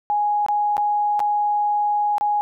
sine tone with dropouts, 830.6 Hz, G#5, in tune, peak -17 dBFS, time 0.1-2.41 s, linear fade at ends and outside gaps 0 ms, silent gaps 0.463-0.485 / 0.768-0.779 / 1.194-1.202 / 2.182-2.21 s, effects none

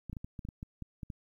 clicks, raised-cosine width 5 ms, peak -28 dBFS, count 11, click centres 0.097 / 0.13 / 0.168 / 0.245 / 0.392 / 0.451 / 0.488 / 0.629 / 0.823 / 1.032 / 1.102 s, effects 11-bit

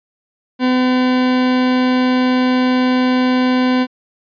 40% pulse tone, 253.7 Hz, B3, 47 cents sharp, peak -11 dBFS, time 0.59-3.87 s, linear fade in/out 50 ms, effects resampled to 11025 Hz

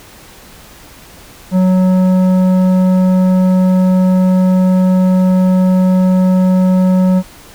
sine tone with tanh clipping, 185 Hz, F#3, in tune, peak -9 dBFS, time 1.51-7.23 s, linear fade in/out 50 ms, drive 11 dB, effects pink hiss -38 dBFS RMS until 7.54 s

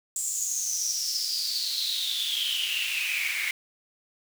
pink noise with high-pass filter sweep, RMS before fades -29 dBFS, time 0.16-3.51 s, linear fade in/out 2 ms, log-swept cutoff 7600 to 2100 Hz, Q 9.9, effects none

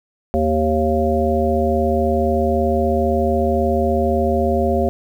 harmonic tone with a mistuned harmonic, 78.1 Hz, D#2, 7 cents sharp, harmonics 1 / 3 / 5 / 7 / 9, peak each -21 / -21 / -21 / -21 / -21 dBFS, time 0.34-4.89 s, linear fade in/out 0 ms, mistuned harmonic 9, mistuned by -35 cents, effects 8-bit

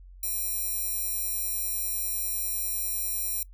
square tone with high-pass filter, 805 Hz, G5, 46 cents sharp, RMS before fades -30 dBFS, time 0.23-3.43 s, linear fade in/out 2 ms, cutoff 12000 Hz, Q 0.78, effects noise-tail reverb RT60 0.1 s tail -24 dB re dry + added 45 Hz sine -45 dBFS peak until 3.53 s

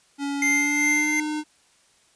square tone with pitch glide, 281.9 to 303.9 Hz, C#4 to D#4, +29 to -41 cents, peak -26 dBFS, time 0.18-1.44 s, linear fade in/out 50 ms, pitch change +130 cents, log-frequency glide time 0.44-1.16 s
square tone with tremolo, 2093 Hz, C7, in tune, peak -19 dBFS, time 0.42-1.2 s, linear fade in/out 2 ms, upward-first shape sine, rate 2.6 Hz, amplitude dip 40%
effects white hiss -60 dBFS RMS until 2.15 s + resampled to 22050 Hz

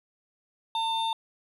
triangle tone pair together, 902 / 3599 Hz, A5 / A7, +43 / +38 cents, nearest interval 2 octaves, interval 2395 cents, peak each -25 / -30 dBFS, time 0.75-1.13 s, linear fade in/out 2 ms, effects resampled to 32000 Hz

